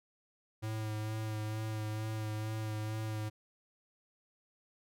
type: tone with vibrato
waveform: square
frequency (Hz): 108.5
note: A2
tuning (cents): -24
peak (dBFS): -36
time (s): 0.62-3.3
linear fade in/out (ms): 20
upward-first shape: sine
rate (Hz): 2.2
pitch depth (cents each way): 20
effects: none